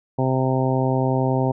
harmonic tone, 130.81 Hz, C3, in tune, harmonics 1 / 2 / 3 / 4 / 5 / 6 / 7, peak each -21 / -24 / -26 / -27 / -28 / -29 / -29 dBFS, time 0.18-1.52 s, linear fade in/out 10 ms, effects none

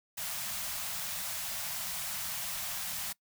white band-stop noise, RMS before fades -37 dBFS, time 0.17-3.13 s, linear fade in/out 10 ms, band 220 to 580 Hz, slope 96 dB/octave, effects noise-tail reverb RT60 0.1 s tail -22 dB re dry

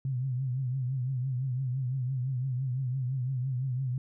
sine tone with vibrato, 129.1 Hz, C3, 23 cents flat, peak -28 dBFS, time 0.05-3.98 s, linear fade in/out 2 ms, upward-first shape triangle, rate 5.9 Hz, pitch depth 110 cents each way, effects none

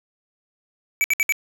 square tone bursts, 2300 Hz, D7, 37 cents flat, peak -17 dBFS, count 4, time 1.01-1.323 s, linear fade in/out 0 ms, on 31 ms, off 63 ms, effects 8-bit

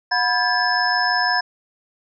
sine tone cluster, 729 / 983 / 1613 / 1719 / 5220 Hz, F#5 / B5 / G6 / A6 / E8, -26 / -8 / +49 / -41 / -18 cents, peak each -23 dBFS, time 0.11-1.41 s, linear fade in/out 10 ms, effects none

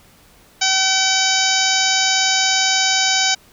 harmonic tone with a mistuned harmonic, 763 Hz, G5, 47 cents flat, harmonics 1 / 2 / 3 / 4 / 5 / 6 / 7 / 8 / 9, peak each -23 / -23 / -23 / -23 / -23 / -23 / -23 / -23 / -23 dBFS, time 0.61-3.35 s, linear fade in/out 10 ms, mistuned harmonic 6, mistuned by +33 cents, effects pink hiss -50 dBFS RMS until 3.52 s

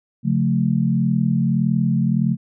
sine chord, Db augmented, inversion none, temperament equal with one note detuned, 138.59 / 178.28 / 220 Hz, Db3 / F3 / A3, 0 / +36 / 0 cents, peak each -20 dBFS, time 0.23-2.37 s, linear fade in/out 50 ms, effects none

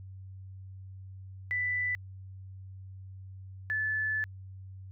sine tone pair in turn, 1985 / 1737.3 Hz, B6 / A6, +8 / -22 cents, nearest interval major second, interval 230 cents, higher first, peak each -28 dBFS, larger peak neither, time 1.51-1.95 / 3.7-4.24 s, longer second, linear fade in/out 0 ms, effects added 95 Hz sine -43 dBFS peak until 4.91 s

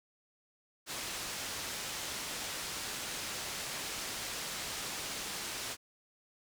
white low-pass noise, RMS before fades -40 dBFS, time 0.86-5.77 s, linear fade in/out 50 ms, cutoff 7300 Hz, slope 12 dB/octave, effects none

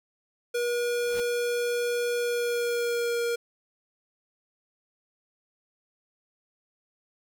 square tone with pitch glide, 480.4 to 471.3 Hz, B4 to A#4, -48 to +19 cents, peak -26 dBFS, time 0.54-3.36 s, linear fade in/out 10 ms, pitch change -33 cents, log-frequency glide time 2.19-3.24 s
pink noise with exponential growth, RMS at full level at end -36 dBFS, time 0.97-1.2 s, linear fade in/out 0 ms, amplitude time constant 50 ms
effects none

